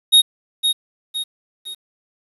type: tone with echo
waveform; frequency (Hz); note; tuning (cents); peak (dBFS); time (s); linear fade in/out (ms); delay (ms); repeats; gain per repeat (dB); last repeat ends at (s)
square; 3742; A#7; +6; -8; 0.12-0.22; 20; 510; 3; -7; 1.75
effects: resampled to 32000 Hz + 8-bit